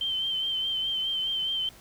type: tone with vibrato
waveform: sine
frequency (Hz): 3112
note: G7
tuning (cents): -13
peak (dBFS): -26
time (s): 0.01-1.69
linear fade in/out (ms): 2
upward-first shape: sine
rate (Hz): 4.8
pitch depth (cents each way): 32
effects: pink hiss -52 dBFS RMS until 1.8 s